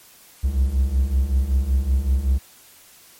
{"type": "beating tone pair", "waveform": "triangle", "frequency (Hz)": [63, 68.3], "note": ["B1", "C#2"], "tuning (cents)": [35, -25], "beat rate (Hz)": 5.3, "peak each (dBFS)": [-20, -16], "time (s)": [0.43, 2.39], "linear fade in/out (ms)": 20, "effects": ["white hiss -49 dBFS RMS until 3.19 s", "MP3 64 kbps"]}